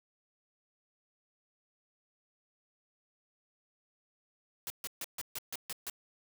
white noise bursts, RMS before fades -39 dBFS, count 8, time 4.67-5.898 s, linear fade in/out 0 ms, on 31 ms, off 140 ms, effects none

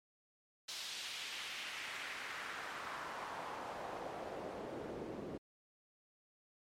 pink noise with band-pass filter sweep, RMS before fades -45 dBFS, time 0.68-5.38 s, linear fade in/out 10 ms, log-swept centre 4300 to 310 Hz, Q 1.5, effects MP3 64 kbps

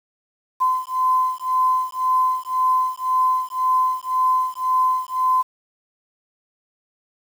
sine beating tone pair, 1024 / 1025.9 Hz, C6 / C6, -38 / -34 cents, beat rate 1.9 Hz, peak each -20 dBFS, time 0.6-5.43 s, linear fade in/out 20 ms, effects 7-bit

